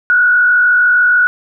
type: tone with frequency modulation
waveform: sine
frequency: 1462 Hz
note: F#6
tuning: 21 cents flat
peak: -7 dBFS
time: 0.1-1.27 s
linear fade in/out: 0 ms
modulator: 46.5 Hz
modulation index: 0.67
effects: none